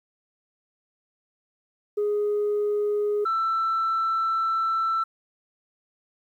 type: tone pair in turn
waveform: sine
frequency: 415.3 / 1332.3 Hz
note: G#4 / E6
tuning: 0 / +18 cents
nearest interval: octave + minor sixth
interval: 2018 cents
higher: second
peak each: -20 dBFS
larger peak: neither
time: 1.97-3.25 / 3.25-5.04 s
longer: second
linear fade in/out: 10 ms
effects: tanh soft clip ceiling -19 dBFS + 10-bit